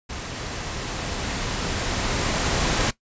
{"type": "noise with level ramp", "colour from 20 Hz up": "pink", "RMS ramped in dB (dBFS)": [-33, -21], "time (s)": [0.09, 2.91], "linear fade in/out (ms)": 10, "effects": ["noise-tail reverb RT60 0.1 s tail -17 dB re dry", "resampled to 16000 Hz"]}